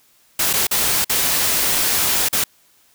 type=noise with dropouts; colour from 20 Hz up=white; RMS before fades=-18 dBFS; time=0.39-2.44 s; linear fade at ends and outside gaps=5 ms; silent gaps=0.531-0.535 / 0.67-0.711 / 1.045-1.095 / 2.287-2.328 s; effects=white hiss -56 dBFS RMS until 2.94 s